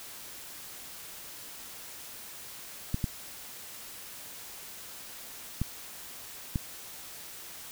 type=clicks; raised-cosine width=5 ms; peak=-16 dBFS; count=4; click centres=2.944 / 3.042 / 5.616 / 6.558 s; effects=white hiss -45 dBFS RMS until 7.71 s